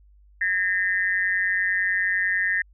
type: tone with amplitude modulation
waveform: sine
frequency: 1828 Hz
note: A#6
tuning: 34 cents flat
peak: -16 dBFS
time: 0.41-2.62 s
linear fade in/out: 5 ms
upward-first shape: sine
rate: 189 Hz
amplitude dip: 95%
effects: added 50 Hz sine -51 dBFS peak until 2.73 s